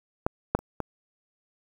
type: clicks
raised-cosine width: 1 ms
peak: -9 / -6 / -29 / -15 dBFS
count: 4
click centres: 0.265 / 0.55 / 0.59 / 0.803 s
effects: 8-bit